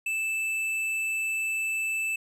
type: tone with tanh clipping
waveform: triangle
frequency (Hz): 2637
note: E7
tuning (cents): 0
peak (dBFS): -28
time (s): 0.06-2.16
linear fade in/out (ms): 5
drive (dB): 14
effects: none